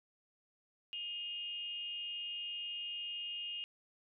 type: tone with frequency modulation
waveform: sine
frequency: 2841 Hz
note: F7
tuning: 29 cents sharp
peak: -39 dBFS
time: 0.93-3.64 s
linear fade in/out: 0 ms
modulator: 349 Hz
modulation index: 0.42
effects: none